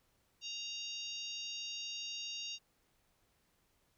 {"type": "harmonic tone", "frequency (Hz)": 932.3, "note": "A#5", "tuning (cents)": 0, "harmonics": [3, 4, 5, 6, 7], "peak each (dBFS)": [-44, -46, -48, -50, -51], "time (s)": [0.41, 2.59], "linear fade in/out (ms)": 50, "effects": ["pink hiss -75 dBFS RMS until 3.97 s"]}